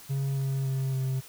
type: tone with pitch steps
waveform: triangle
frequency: 137.1 / 135.29 / 133.51 / 131.74 Hz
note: C#3 / C#3 / C3 / C3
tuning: -19 / -42 / +35 / +12 cents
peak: -24 dBFS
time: 0.09-1.21 s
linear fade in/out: 20 ms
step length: 280 ms
effects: white hiss -49 dBFS RMS until 1.28 s